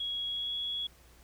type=tone with pitch glide; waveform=sine; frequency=3322 to 3353 Hz; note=G#7 to G#7; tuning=0 to +16 cents; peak=-32 dBFS; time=0-0.87 s; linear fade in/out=5 ms; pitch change=+16 cents; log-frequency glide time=0.29-0.55 s; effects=added 60 Hz sine -59 dBFS peak until 1.23 s + pink hiss -61 dBFS RMS until 1.23 s